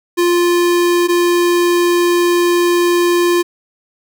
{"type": "tone pair in turn", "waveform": "square", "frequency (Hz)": [349.2, 349.2], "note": ["F4", "F4"], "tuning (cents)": [0, 0], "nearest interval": "unison", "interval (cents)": 0, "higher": "neither", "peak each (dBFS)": -11, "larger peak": "neither", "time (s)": [[0.17, 1.08], [1.08, 3.43]], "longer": "second", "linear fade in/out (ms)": 20, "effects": []}